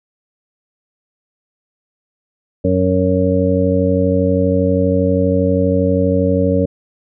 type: harmonic tone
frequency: 92.5 Hz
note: F#2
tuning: in tune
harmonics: 1 / 2 / 3 / 5 / 6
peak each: -18 / -18 / -18 / -18 / -18 dBFS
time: 2.64-6.66 s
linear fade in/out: 10 ms
effects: none